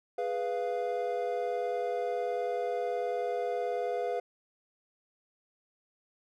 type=chord; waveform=triangle; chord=F diminished; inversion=first; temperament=equal with one note detuned; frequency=415.3 / 493.9 / 695.2 Hz; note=Ab4 / Cb5 / F5; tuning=0 / 0 / -8 cents; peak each=-34 / -31 / -32 dBFS; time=0.18-4.2 s; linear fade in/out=5 ms; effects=none